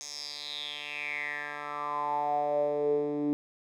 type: tone with band-pass filter sweep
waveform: 10% pulse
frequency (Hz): 146.83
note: D3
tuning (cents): 0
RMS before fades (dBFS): -32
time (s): 0.01-3.33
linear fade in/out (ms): 0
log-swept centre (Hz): 6200 to 300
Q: 7
effects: none